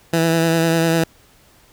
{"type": "tone with vibrato", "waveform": "15% pulse", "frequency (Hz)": 164.81, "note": "E3", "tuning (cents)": 0, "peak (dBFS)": -8, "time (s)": [0.13, 1.04], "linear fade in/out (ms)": 5, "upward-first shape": "sine", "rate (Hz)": 10, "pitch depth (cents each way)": 23, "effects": ["pink hiss -52 dBFS RMS until 1.72 s"]}